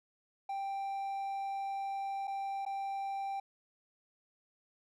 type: tone with dropouts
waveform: triangle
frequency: 786 Hz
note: G5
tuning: 4 cents sharp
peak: -33 dBFS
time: 0.49-3.4 s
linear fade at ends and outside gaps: 5 ms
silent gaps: 2.273-2.277 / 2.652-2.662 s
effects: none